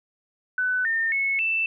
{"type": "tone with pitch steps", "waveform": "sine", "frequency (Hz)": [1500, 1815, 2196, 2657], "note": ["F#6", "A#6", "C#7", "E7"], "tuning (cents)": [23, -47, -17, 13], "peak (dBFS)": -21, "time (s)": [0.58, 1.66], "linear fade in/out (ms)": 2, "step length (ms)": 270, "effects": []}